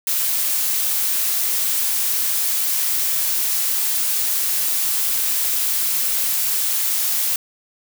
blue noise, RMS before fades -20 dBFS, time 0.07-7.36 s, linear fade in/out 2 ms, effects none

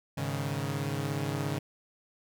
sawtooth chord, Ab suspended fourth, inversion none, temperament equal, 103.83 / 138.59 / 155.56 Hz, Ab2 / Db3 / Eb3, 0 / 0 / 0 cents, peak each -33 / -29 / -32 dBFS, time 0.17-1.59 s, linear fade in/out 10 ms, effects none

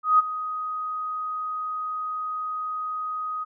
sine tone with ADSR envelope, 1252 Hz, D#6, 10 cents sharp, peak -12 dBFS, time 0.03-3.45 s, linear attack 160 ms, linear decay 20 ms, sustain -15 dB, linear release 23 ms, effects none

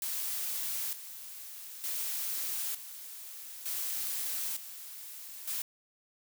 blue noise with tremolo, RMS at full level -35 dBFS, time 0.02-5.62 s, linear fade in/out 2 ms, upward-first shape square, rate 0.55 Hz, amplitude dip 70%, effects none

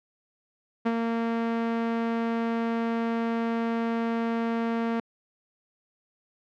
sawtooth tone with ADSR envelope, 230 Hz, A#3, 23 cents flat, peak -17 dBFS, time 0.85-5 s, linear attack 15 ms, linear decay 49 ms, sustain -4 dB, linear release 4 ms, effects low-pass 2000 Hz 12 dB/octave

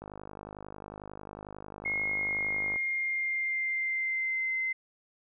click train, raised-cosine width 1 ms, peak -28 dBFS, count 141, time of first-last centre 0.02-2.76 s, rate 51.1 Hz
sine tone with pitch glide, 2155 to 2068 Hz, C#7 to C7, -49 to -21 cents, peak -28 dBFS, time 1.85-4.73 s, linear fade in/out 10 ms, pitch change -72 cents, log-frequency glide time 2.04-4.53 s
effects none

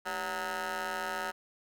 15% pulse ring-modulated tone, 177.3 Hz, F3, 26 cents sharp, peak -24 dBFS, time 0.05-1.32 s, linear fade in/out 20 ms, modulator 1100 Hz, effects none

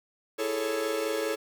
45% pulse chord, A major seventh, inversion second, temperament equal, 329.6 / 415.3 / 440 / 554.4 Hz, E4 / G#4 / A4 / C#5, 0 / 0 / 0 / 0 cents, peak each -36 / -35 / -31 / -33 dBFS, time 0.38-1.36 s, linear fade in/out 20 ms, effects 9-bit

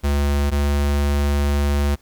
square tone pair in turn, 71.4 / 71.66 Hz, D2 / D2, -48 / -42 cents, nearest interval unison, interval 6 cents, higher second, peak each -17 dBFS, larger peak neither, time 0.03-0.51 / 0.51-1.96 s, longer second, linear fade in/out 20 ms, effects pink hiss -56 dBFS RMS until 2.01 s

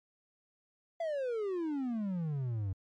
triangle exponential sweep, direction down, 685 to 92 Hz, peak -30 dBFS, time 1-2.73 s, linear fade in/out 5 ms, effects MP3 48 kbps

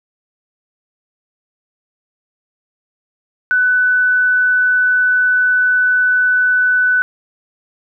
sine tone, 1496 Hz, F#6, 19 cents sharp, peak -10 dBFS, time 3.51-7.02 s, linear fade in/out 0 ms, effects none

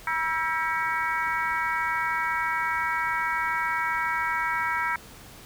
harmonic tone with a mistuned harmonic, 320 Hz, D#4, 49 cents sharp, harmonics 3 / 4 / 5 / 6 / 7, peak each -29 / -30 / -31 / -32 / -32 dBFS, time 0.07-4.96 s, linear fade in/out 2 ms, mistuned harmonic 4, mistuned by +63 cents, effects pink hiss -47 dBFS RMS until 5.45 s

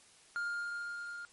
triangle tone with level ramp, 1408 Hz, F6, 14 cents sharp, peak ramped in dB -31 to -40 dBFS, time 0.36-1.25 s, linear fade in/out 0 ms, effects white hiss -61 dBFS RMS until 1.32 s + MP3 48 kbps

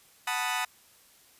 20% pulse chord, B dominant seventh, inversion second, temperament equal, 740 / 880 / 987.8 / 1244.5 Hz, F#5 / A5 / B5 / D#6, 0 / 0 / 0 / 0 cents, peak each -29 dBFS, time 0.27-0.65 s, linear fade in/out 5 ms, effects white hiss -59 dBFS RMS until 1.39 s + resampled to 32000 Hz

